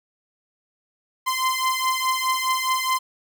sawtooth beating tone pair, 1034 / 1038.8 Hz, C6 / C6, -21 / -13 cents, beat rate 4.8 Hz, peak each -20 dBFS, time 1.26-2.99 s, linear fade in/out 20 ms, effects none

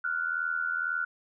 sine tone pair together, 1398 / 1480 Hz, F6 / F#6, +1 / 0 cents, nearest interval minor second, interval 99 cents, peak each -31 / -30 dBFS, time 0.04-1.05 s, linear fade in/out 5 ms, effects none

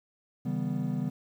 triangle chord, C# half-diminished seventh, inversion none, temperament equal with one note detuned, 138.59 / 161.05 / 196 / 246.9 Hz, C#3 / E3 / G3 / B3, 0 / -40 / 0 / 0 cents, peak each -32 dBFS, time 0.45-1.1 s, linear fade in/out 10 ms, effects 10-bit

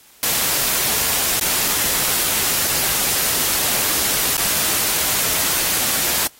white noise with dropouts, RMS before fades -19 dBFS, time 0.23-6.27 s, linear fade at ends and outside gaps 0 ms, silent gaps 1.395-1.411 / 2.672-2.677 / 4.368-4.379 s, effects white hiss -49 dBFS RMS until 6.39 s + AAC 48 kbps

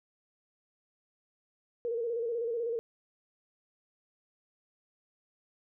sine tone with vibrato, 466.2 Hz, A#4, in tune, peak -30 dBFS, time 1.85-2.79 s, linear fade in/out 0 ms, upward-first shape square, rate 16 Hz, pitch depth 49 cents each way, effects none

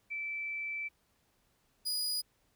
sine / sawtooth tone pair in turn, 2323 / 4922 Hz, D7 / D#8, -20 / -20 cents, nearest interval octave + minor second, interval 1300 cents, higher second, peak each -35 / -29 dBFS, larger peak second, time 0.1-0.89 / 1.85-2.22 s, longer first, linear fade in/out 20 ms, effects pink hiss -73 dBFS RMS until 2.55 s

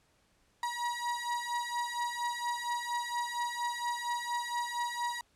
35% pulse beating tone pair, 956 / 960.3 Hz, A#5 / B5, +43 / -49 cents, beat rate 4.3 Hz, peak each -34 / -34 dBFS, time 0.63-5.21 s, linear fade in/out 2 ms, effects pink hiss -70 dBFS RMS until 5.35 s + low-pass 10000 Hz 12 dB/octave

